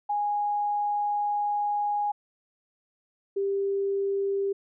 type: tone pair in turn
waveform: sine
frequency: 826 / 395.3 Hz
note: G#5 / G4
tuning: -10 / +15 cents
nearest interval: octave + minor second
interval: 1275 cents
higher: first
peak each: -24 dBFS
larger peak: neither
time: 0.09-2.12 / 3.36-4.53 s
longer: first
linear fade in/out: 10 ms
effects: none